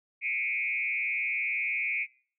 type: tone with frequency modulation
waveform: sine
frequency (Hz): 2320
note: D7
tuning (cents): -22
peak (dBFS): -27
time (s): 0.21-2.07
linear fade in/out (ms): 50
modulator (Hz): 126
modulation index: 1.5
effects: noise-tail reverb RT60 0.5 s tail -23 dB re dry